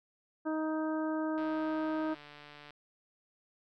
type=harmonic tone; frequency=313.3 Hz; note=D#4; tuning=12 cents sharp; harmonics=1 / 2 / 3 / 4 / 5; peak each=-32 / -38 / -42 / -44 / -46 dBFS; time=0.45-2.15 s; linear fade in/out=20 ms
type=click train; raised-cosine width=0.3 ms; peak=-35 dBFS; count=196; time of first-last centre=1.38-2.707 s; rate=147 Hz
effects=none